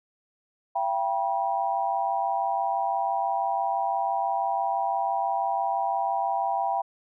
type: tone cluster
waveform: sine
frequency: 677 / 783 / 966 Hz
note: E5 / G5 / B5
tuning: +46 / -2 / -39 cents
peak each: -30 / -26 / -29 dBFS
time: 0.75-6.82 s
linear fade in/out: 10 ms
effects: none

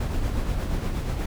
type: noise with tremolo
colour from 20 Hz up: brown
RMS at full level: -24 dBFS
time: 0-1.26 s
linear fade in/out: 5 ms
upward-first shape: triangle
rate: 8.4 Hz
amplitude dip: 45%
effects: none

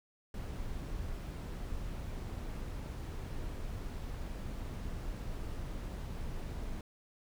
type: noise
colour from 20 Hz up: brown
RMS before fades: -40 dBFS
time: 0.34-6.81 s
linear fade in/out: 2 ms
effects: none

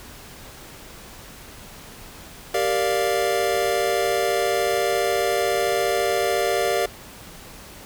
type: chord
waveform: square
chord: G minor seventh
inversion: none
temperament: equal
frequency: 392 / 466.2 / 587.3 / 698.5 Hz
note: G4 / Bb4 / D5 / F5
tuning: 0 / 0 / 0 / 0 cents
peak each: -26 dBFS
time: 2.54-6.86 s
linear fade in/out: 5 ms
effects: pink hiss -42 dBFS RMS until 7.85 s

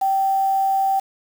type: tone with quantisation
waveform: sine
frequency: 777 Hz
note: G5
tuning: 16 cents flat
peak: -16 dBFS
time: 0.01-1 s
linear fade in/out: 10 ms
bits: 6
effects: none

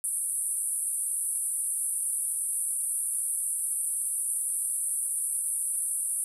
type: band-pass noise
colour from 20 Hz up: white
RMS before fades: -30 dBFS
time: 0.04-6.24 s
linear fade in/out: 0 ms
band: 8800 to 11000 Hz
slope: 96 dB/octave
effects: none

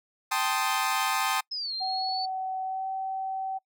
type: chord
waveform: sawtooth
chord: A half-diminished seventh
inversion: third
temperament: equal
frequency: 784 / 880 / 1046.5 / 1244.5 Hz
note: G5 / A5 / C6 / Eb6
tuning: 0 / 0 / 0 / 0 cents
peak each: -27 dBFS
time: 0.31-1.41 s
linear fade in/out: 10 ms
type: linear two-way sweep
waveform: sine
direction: down then up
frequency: 5200 to 4151 to 4504 Hz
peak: -30 dBFS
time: 1.51-2.26 s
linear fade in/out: 10 ms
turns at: 1.74 s
type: tone with pitch glide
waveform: sine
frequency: 756 to 766.1 Hz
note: F#5 to G5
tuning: +37 to -40 cents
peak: -29 dBFS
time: 1.8-3.59 s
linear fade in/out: 20 ms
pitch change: +23 cents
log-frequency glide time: 2.62-2.87 s
effects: noise-tail reverb RT60 0.1 s tail -26 dB re dry

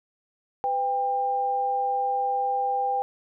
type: tone pair together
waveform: sine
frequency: 502.6 / 796 Hz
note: B4 / G5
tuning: +30 / +26 cents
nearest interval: minor sixth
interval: 796 cents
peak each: -31 / -23 dBFS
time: 0.64-3.02 s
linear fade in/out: 0 ms
effects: none

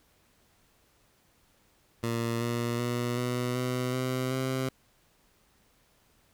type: tone with pitch steps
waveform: 15% pulse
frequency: 116.4 / 118.71 / 121.06 / 123.46 / 125.91 / 128.41 / 130.96 Hz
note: A#2 / A#2 / B2 / B2 / B2 / C3 / C3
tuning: -2 / +32 / -34 / 0 / +34 / -32 / +2 cents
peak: -22 dBFS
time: 2.03-4.69 s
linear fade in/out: 5 ms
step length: 380 ms
effects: pink hiss -66 dBFS RMS until 6.33 s

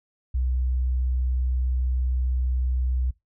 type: tone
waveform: sine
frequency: 63.2 Hz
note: B1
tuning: 41 cents sharp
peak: -20 dBFS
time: 0.34-3.11 s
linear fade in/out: 10 ms
effects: noise-tail reverb RT60 0.2 s tail -23 dB re dry + tanh soft clip ceiling -17 dBFS

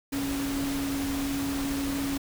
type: tone in noise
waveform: sine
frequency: 277.2 Hz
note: C#4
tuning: in tune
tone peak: -28 dBFS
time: 0.12-2.18 s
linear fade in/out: 10 ms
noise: pink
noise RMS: -35 dBFS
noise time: 0.12-2.18 s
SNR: +4 dB
effects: none

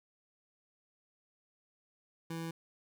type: tone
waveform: 25% pulse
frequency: 164.81 Hz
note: E3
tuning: in tune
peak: -34 dBFS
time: 2.3-2.51 s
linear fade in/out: 5 ms
effects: none

